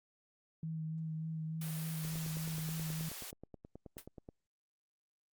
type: tone with vibrato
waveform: sine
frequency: 159.4 Hz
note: D#3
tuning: 42 cents sharp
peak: -37 dBFS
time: 0.63-3.09 s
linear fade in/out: 2 ms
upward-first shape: sine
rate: 3.4 Hz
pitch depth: 18 cents each way
type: high-pass noise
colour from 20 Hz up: white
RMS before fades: -46 dBFS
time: 1.61-3.31 s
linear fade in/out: 5 ms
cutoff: 410 Hz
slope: 24 dB/octave
type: click train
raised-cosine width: 2 ms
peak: -35 dBFS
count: 22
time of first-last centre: 2.05-4.289 s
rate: 9.38 Hz
type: noise with exponential decay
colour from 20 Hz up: white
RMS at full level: -43 dBFS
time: 3.98-4.07 s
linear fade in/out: 1 ms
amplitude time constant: 18 ms
effects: Opus 48 kbps